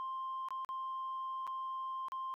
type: tone with dropouts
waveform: sine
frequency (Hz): 1052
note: C6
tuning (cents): +9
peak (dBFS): -36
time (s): 0-2.34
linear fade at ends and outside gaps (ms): 0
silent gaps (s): 0.486-0.506 / 0.648-0.69 / 1.468-1.475 / 2.084-2.12
effects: tanh soft clip ceiling -35 dBFS + 13-bit